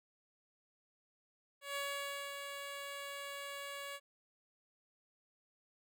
10% pulse tone with ADSR envelope, 563 Hz, C#5, 27 cents sharp, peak -29 dBFS, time 1.61-4 s, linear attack 150 ms, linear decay 560 ms, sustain -6 dB, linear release 50 ms, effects none

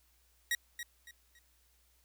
sawtooth tone with echo, 1900 Hz, A#6, 33 cents sharp, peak -26 dBFS, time 0.51-0.55 s, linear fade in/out 2 ms, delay 280 ms, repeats 3, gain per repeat -10 dB, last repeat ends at 1.39 s, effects added 60 Hz sine -70 dBFS peak until 2.04 s + white hiss -71 dBFS RMS until 2.04 s

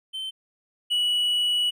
triangle tone pair in turn, 3090 / 2938 Hz, G7 / F#7, -26 / -13 cents, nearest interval minor second, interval 87 cents, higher first, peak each -28 / -19 dBFS, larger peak second, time 0.13-0.31 / 0.9-1.71 s, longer second, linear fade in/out 20 ms, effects none

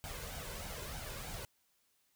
pink noise with flanger, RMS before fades -44 dBFS, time 0.04-1.45 s, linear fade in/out 0 ms, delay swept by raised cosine 1.3 to 2 ms, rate 3.2 Hz, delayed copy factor +0.6, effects white hiss -75 dBFS RMS until 2.15 s

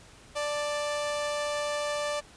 sawtooth tone pair together, 588.7 / 880 Hz, D5 / A5, +4 / 0 cents, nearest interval perfect fifth, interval 696 cents, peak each -25 / -37 dBFS, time 0.35-2.21 s, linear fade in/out 20 ms, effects pink hiss -53 dBFS RMS until 2.36 s + resampled to 22050 Hz

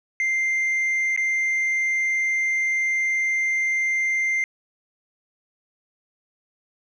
sine tone with dropouts, 2093 Hz, C7, in tune, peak -17 dBFS, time 0.2-4.44 s, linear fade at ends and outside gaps 1 ms, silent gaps 1.163-1.175 s, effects tanh soft clip ceiling -19 dBFS

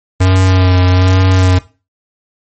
square tone with vibrato, 92.5 Hz, F#2, in tune, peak -7 dBFS, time 0.2-1.59 s, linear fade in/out 10 ms, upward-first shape sine, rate 1.2 Hz, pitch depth 25 cents each way, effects noise-tail reverb RT60 0.3 s tail -17 dB re dry + MP3 32 kbps

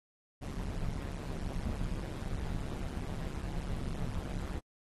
brown noise with amplitude modulation, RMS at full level -33 dBFS, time 0.41-4.6 s, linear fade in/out 20 ms, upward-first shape sine, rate 139 Hz, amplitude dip 90%, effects AAC 32 kbps

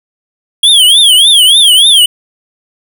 square tone with vibrato, 3260 Hz, G#7, 33 cents flat, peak -3 dBFS, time 0.63-2.06 s, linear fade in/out 5 ms, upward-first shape triangle, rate 3.4 Hz, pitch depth 220 cents each way, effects none

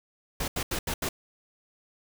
pink noise bursts at uneven times, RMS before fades -30 dBFS, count 5, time 0.4-0.48 / 0.56-0.63 / 0.71-0.79 / 0.87-0.94 / 1.02-1.09 s, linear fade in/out 5 ms, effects none

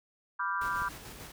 sine chord, G dominant seventh, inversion first, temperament equal, 987.8 / 1174.7 / 1396.9 / 1568 Hz, B5 / D6 / F6 / G6, 0 / 0 / 0 / 0 cents, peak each -35 / -34 / -36 / -36 dBFS, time 0.39-0.89 s, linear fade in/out 10 ms
pink noise with tremolo, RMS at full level -45 dBFS, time 0.61-1.32 s, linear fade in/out 5 ms, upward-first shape square, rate 6.8 Hz, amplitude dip 30%
click, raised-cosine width 5 ms, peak -30 dBFS, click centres 0.82 s
effects none

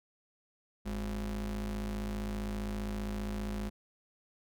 square ring-modulated tone, 77.78 Hz, D#2, in tune, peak -32 dBFS, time 0.85-3.7 s, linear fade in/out 20 ms, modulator 128 Hz, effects none

